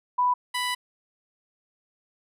sine / 15% pulse tone pair in turn, 990 / 990 Hz, B5 / B5, +4 / +4 cents, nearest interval unison, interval 0 cents, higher neither, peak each -19 / -19 dBFS, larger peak neither, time 0.18-0.34 / 0.54-0.75 s, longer second, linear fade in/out 10 ms, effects resampled to 32000 Hz

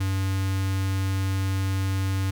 square tone with notch filter, 96 Hz, G2, 36 cents flat, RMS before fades -25 dBFS, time 0-2.31 s, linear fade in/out 10 ms, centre 580 Hz, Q 0.93, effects none

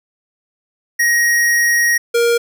square tone pair in turn, 1885 / 470.2 Hz, A#6 / A#4, +19 / +15 cents, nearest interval 2 octaves, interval 2404 cents, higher first, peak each -12 dBFS, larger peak neither, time 0.99-1.98 / 2.14-2.38 s, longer first, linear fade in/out 10 ms, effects none

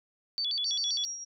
sine tone with vibrato, 3946 Hz, B7, 2 cents flat, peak -28 dBFS, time 0.38-1.05 s, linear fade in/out 0 ms, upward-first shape square, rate 7.6 Hz, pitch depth 250 cents each way
sine tone with tremolo, 5650 Hz, F8, 19 cents sharp, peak -33 dBFS, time 0.65-1.25 s, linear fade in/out 20 ms, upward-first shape sine, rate 5.1 Hz, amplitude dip 50%
effects none

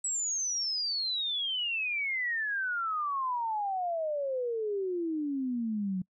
sine exponential sweep, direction down, 7902 to 180.4 Hz, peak -29 dBFS, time 0.04-6.02 s, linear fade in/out 5 ms, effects noise-tail reverb RT60 0.1 s tail -26 dB re dry

